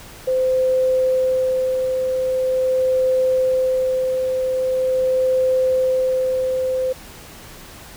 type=tone with tremolo; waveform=sine; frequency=516 Hz; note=C5; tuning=24 cents flat; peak=-14 dBFS; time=0.27-6.93 s; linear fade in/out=10 ms; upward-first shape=sine; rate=0.43 Hz; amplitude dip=35%; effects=pink hiss -40 dBFS RMS until 7.96 s